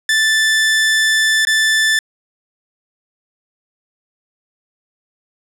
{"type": "tone with dropouts", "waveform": "sawtooth", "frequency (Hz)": 1760, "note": "A6", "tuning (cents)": 0, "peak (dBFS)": -8, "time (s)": [0.09, 1.99], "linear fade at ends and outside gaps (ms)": 2, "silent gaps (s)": [1.451, 1.47], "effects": ["low-pass 10000 Hz 12 dB/octave"]}